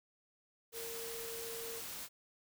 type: tone in noise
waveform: sine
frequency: 460 Hz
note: A#4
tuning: 23 cents flat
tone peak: -45 dBFS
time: 0.72-1.82 s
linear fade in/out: 50 ms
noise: white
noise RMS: -45 dBFS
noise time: 0.72-2.09 s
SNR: -3 dB
effects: none